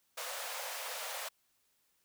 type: high-pass noise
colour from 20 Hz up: pink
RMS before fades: -41 dBFS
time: 0.17-1.29 s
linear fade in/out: 10 ms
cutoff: 490 Hz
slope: 96 dB/octave
effects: white hiss -75 dBFS RMS until 2.04 s